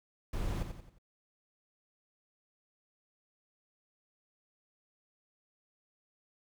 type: noise with echo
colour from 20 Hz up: brown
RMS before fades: -35 dBFS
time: 0.33-0.63 s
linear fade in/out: 5 ms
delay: 89 ms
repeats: 4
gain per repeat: -7 dB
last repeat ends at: 0.986 s
effects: none